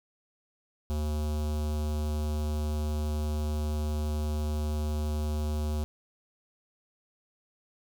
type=tone with notch filter; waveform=square; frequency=75.5 Hz; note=D2; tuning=48 cents sharp; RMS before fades=-30 dBFS; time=0.9-5.84 s; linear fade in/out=0 ms; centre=1900 Hz; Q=0.79; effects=none